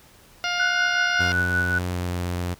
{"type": "harmonic tone", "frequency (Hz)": 706, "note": "F5", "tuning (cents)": 19, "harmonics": [1, 2, 3, 4, 5, 6, 7, 8], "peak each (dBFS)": [-30, -27, -30, -30, -37, -37, -36, -37], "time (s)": [0.44, 1.32], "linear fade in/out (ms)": 0}
{"type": "tone with tremolo", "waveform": "sine", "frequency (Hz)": 1480, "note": "F#6", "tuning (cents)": 0, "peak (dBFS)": -19, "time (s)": [0.59, 1.79], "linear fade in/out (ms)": 10, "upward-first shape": "sine", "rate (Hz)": 5.3, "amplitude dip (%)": 45}
{"type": "tone with pitch glide", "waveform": "sawtooth", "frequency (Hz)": [89.8, 88.46], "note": ["F2", "F2"], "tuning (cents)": [49, 23], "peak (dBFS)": -21, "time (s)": [1.19, 2.55], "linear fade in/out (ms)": 20, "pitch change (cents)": -26, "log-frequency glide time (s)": [1.83, 2.21]}
{"effects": ["pink hiss -52 dBFS RMS until 2.59 s"]}